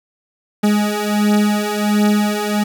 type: beating tone pair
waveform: 40% pulse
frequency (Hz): 207.7 / 209.1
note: G#3 / G#3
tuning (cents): 0 / +12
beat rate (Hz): 1.4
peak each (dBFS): -17 / -15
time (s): 0.63-2.64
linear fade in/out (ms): 10
effects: 7-bit